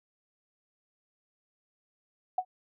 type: tone with exponential decay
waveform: sine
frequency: 740 Hz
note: F#5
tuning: in tune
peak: -21 dBFS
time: 2.38-2.45 s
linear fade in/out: 5 ms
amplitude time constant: 15 ms
effects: none